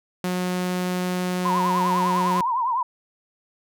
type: tone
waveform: sawtooth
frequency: 181.2 Hz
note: F#3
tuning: 36 cents flat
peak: -19 dBFS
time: 0.24-2.41 s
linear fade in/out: 2 ms
type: tone with vibrato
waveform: sine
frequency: 982 Hz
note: B5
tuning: 10 cents flat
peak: -20 dBFS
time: 1.45-2.83 s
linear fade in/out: 5 ms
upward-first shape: triangle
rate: 9.9 Hz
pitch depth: 160 cents each way
effects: none